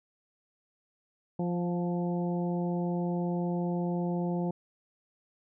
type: harmonic tone with a mistuned harmonic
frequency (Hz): 174.61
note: F3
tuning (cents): 0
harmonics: 1 / 2 / 3 / 4 / 5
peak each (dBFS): -29 / -35 / -39 / -41 / -43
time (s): 1.39-4.51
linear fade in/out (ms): 5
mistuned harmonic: 4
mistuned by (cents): +22
effects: none